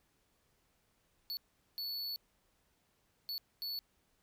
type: tone bursts at uneven times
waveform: square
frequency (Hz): 4435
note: C#8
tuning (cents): 0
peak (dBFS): -38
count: 4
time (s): 1.3-1.37 / 1.78-2.16 / 3.29-3.38 / 3.62-3.79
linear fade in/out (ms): 0
effects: pink hiss -75 dBFS RMS until 4.22 s